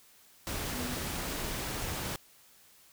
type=tone in noise; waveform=sine; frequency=246.9 Hz; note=B3; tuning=in tune; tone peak=-38 dBFS; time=0.73-0.95 s; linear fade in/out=0 ms; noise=pink; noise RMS=-36 dBFS; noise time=0.47-2.16 s; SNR=-5 dB; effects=white hiss -60 dBFS RMS until 2.92 s